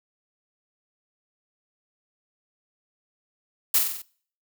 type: noise with echo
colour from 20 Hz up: blue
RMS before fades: -19 dBFS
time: 3.74-3.79 s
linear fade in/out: 5 ms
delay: 46 ms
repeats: 5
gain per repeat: -4 dB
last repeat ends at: 4.02 s
effects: noise-tail reverb RT60 0.5 s tail -22 dB re dry